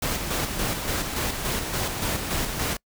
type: noise with tremolo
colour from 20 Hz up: pink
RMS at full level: -26 dBFS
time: 0.02-2.77 s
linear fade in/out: 5 ms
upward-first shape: square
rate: 3.5 Hz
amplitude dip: 40%
effects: noise-tail reverb RT60 0.1 s tail -26 dB re dry